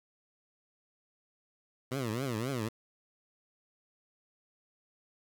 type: tone with vibrato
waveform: 15% pulse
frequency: 122.1 Hz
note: B2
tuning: 19 cents flat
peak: -26 dBFS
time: 1.91-2.69 s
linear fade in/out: 10 ms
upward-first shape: triangle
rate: 3.8 Hz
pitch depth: 270 cents each way
effects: 9-bit